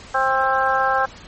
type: harmonic tone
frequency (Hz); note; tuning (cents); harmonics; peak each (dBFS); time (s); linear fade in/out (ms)
265; C4; +22; 2 / 3 / 4 / 5 / 6; -24 / -20 / -23 / -22 / -23; 0.14-1.06; 10
effects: pink hiss -41 dBFS RMS until 1.27 s + MP3 32 kbps